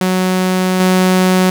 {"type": "tone with level steps", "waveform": "sawtooth", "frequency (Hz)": 185, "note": "F#3", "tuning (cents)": 0, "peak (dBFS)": [-8, -5], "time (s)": [0.01, 1.5], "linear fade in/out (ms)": 2, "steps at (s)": 0.8, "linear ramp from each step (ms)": 2, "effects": []}